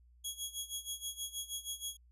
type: tone with tremolo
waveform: 15% pulse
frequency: 3322 Hz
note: G#7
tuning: in tune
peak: -29 dBFS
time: 0.24-1.97 s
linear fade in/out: 10 ms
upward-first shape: sine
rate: 6.3 Hz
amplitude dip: 85%
effects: added 60 Hz sine -60 dBFS peak until 2.11 s + resampled to 32000 Hz